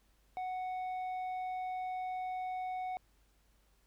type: tone with tanh clipping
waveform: triangle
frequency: 740 Hz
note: F#5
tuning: in tune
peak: -37 dBFS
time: 0.37-2.97 s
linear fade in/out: 0 ms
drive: 10 dB
effects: added 50 Hz sine -68 dBFS peak until 3.86 s + pink hiss -73 dBFS RMS until 3.86 s